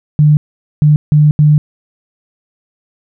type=tone bursts at uneven times; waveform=sine; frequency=150 Hz; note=D3; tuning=37 cents sharp; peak=-4 dBFS; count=4; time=0.19-0.37 / 0.82-0.96 / 1.12-1.31 / 1.39-1.58 s; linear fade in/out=0 ms; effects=none